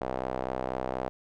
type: tone with band-pass filter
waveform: sawtooth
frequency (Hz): 64.1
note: C2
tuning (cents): -35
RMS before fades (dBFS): -33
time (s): 0.01-1.09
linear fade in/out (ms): 0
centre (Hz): 660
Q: 1.8
effects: none